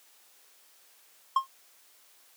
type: tone with exponential decay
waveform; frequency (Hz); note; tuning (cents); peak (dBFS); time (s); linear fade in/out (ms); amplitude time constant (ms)
triangle; 1068; C6; +35; -15; 1.36-1.47; 5; 22
effects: white hiss -60 dBFS RMS until 2.36 s + high-pass 400 Hz 12 dB/octave